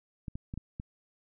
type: clicks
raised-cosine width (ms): 5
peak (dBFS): -25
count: 5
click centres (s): 0.282 / 0.355 / 0.539 / 0.576 / 0.799
effects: none